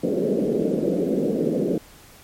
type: band-pass noise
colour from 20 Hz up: white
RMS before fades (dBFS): -22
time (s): 0.03-1.78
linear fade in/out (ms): 2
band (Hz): 160 to 520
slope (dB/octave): 48
effects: pink hiss -48 dBFS RMS until 2.23 s + MP3 64 kbps